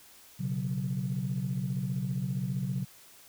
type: chord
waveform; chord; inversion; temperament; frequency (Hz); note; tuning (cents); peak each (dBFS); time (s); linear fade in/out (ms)
sine; B suspended second; none; equal; 123.47 / 138.59 / 185; B2 / C#3 / F#3; 0 / 0 / 0; -34 / -32 / -33; 0.39-2.85; 20
effects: tanh soft clip ceiling -22 dBFS + white hiss -55 dBFS RMS until 3.28 s